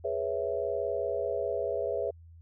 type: chord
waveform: sine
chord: C# minor seventh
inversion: second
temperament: equal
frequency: 415.3 / 493.9 / 554.4 / 659.3 Hz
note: G#4 / B4 / C#5 / E5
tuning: 0 / 0 / 0 / 0 cents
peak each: -34 dBFS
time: 0.04-2.11 s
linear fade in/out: 10 ms
effects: added 83 Hz sine -49 dBFS peak until 2.41 s